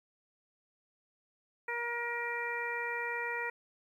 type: harmonic tone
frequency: 473.9 Hz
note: A#4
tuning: 28 cents sharp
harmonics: 1 / 2 / 3 / 4 / 5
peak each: -41 / -40 / -42 / -37 / -41 dBFS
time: 1.68-3.5 s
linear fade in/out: 5 ms
effects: 11-bit